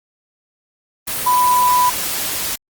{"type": "tone in noise", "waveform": "sine", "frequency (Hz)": 993, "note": "B5", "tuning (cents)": 9, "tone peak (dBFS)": -11, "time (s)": [1.26, 1.9], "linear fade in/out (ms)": 10, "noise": "white", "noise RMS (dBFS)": -22, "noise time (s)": [1.07, 2.56], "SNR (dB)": 8, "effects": ["Opus 24 kbps"]}